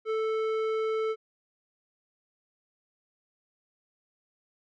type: tone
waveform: square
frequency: 440 Hz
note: A4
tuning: in tune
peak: -27 dBFS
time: 0.05-1.16 s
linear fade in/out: 50 ms
effects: low-pass 2000 Hz 12 dB/octave